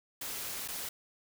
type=noise with dropouts; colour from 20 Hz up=white; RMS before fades=-39 dBFS; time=0.21-0.89 s; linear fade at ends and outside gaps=5 ms; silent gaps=0.678-0.684 s; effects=none